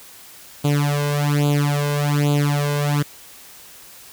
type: tone with flanger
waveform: sawtooth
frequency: 145.4 Hz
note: D3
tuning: 17 cents flat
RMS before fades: -19 dBFS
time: 0.64-3.03 s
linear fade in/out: 10 ms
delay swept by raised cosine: 0.27 to 1.97 ms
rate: 1.2 Hz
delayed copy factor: +1
effects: white hiss -43 dBFS RMS until 4.12 s